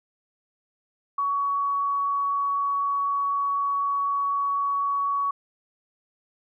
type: tone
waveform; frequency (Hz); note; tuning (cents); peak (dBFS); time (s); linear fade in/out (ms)
sine; 1124; C#6; +24; -22; 1.18-5.31; 5
effects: none